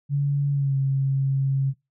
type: tone with pitch glide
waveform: sine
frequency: 142 to 135.9 Hz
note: C#3 to C#3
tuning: +42 to -34 cents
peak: -19 dBFS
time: 0.09-1.74 s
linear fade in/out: 50 ms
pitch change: -76 cents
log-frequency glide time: 0.52-0.76 s
effects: noise-tail reverb RT60 0.2 s tail -21 dB re dry